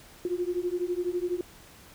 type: beating tone pair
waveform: sine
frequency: 349.2 / 361.2 Hz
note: F4 / F#4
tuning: 0 / -42 cents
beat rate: 12 Hz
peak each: -30 dBFS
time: 0.25-1.41 s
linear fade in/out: 2 ms
effects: pink hiss -52 dBFS RMS until 1.94 s